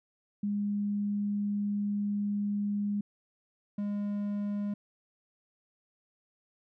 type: tone pair in turn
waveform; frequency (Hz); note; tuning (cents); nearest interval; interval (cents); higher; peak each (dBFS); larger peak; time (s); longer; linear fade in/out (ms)
sine / triangle; 204.6 / 204.6; G#3 / G#3; -26 / -26; unison; 0; neither; -28; neither; 0.43-3.01 / 3.78-4.74; first; 5
effects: none